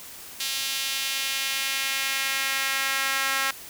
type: tone with high-pass filter sweep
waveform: sawtooth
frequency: 270 Hz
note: C#4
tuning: 45 cents flat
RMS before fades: -27 dBFS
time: 0.4-3.51 s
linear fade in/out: 5 ms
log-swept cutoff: 3500 to 1500 Hz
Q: 1.4
effects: white hiss -42 dBFS RMS until 3.69 s